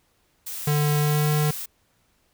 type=noise; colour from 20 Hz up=blue; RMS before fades=-33 dBFS; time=0.46-1.66 s; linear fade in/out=10 ms
type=tone with pitch glide; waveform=square; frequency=148.3 to 150.28 Hz; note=D3 to D3; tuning=+17 to +40 cents; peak=-20 dBFS; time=0.67-1.51 s; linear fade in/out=5 ms; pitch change=+23 cents; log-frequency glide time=0.99-1.26 s
effects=pink hiss -66 dBFS RMS until 2.33 s